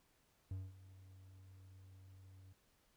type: tone with ADSR envelope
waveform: triangle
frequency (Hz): 94.5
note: F#2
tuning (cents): +37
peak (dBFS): -38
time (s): 0.51-2.53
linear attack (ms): 3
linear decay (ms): 210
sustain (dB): -17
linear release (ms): 5
effects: pink hiss -75 dBFS RMS until 2.96 s